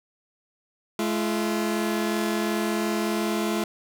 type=tone pair together; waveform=sawtooth; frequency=213.7 / 342 Hz; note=G#3 / F4; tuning=+50 / -36 cents; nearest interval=minor sixth; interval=814 cents; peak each=-22 / -23 dBFS; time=0.99-3.64 s; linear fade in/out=2 ms; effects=none